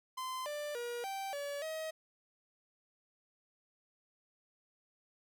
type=tone with pitch steps; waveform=45% pulse; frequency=1032 / 591 / 478.2 / 780 / 571 / 634 Hz; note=C6 / D5 / A#4 / G5 / D5 / D#5; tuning=-24 / +11 / +44 / -9 / -49 / +32 cents; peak=-38 dBFS; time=0.17-1.91 s; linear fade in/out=10 ms; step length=290 ms; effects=none